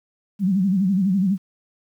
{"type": "tone with vibrato", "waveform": "sine", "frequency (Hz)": 191.2, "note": "G3", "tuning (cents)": -43, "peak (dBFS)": -16, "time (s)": [0.39, 1.38], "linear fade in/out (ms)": 50, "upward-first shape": "sine", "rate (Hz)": 12, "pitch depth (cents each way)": 120, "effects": ["9-bit"]}